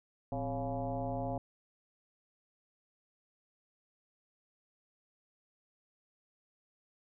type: tone with frequency modulation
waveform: sine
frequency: 406.6 Hz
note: G#4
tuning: 37 cents flat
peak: -33 dBFS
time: 0.32-1.38 s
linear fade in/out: 2 ms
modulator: 146 Hz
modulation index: 2.7
effects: none